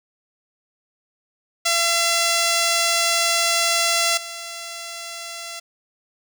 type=tone with level steps; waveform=5% pulse; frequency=678 Hz; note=E5; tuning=49 cents sharp; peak=-6 / -20 dBFS; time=1.65-5.6 s; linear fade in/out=10 ms; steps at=4.17 s; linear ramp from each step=5 ms; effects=none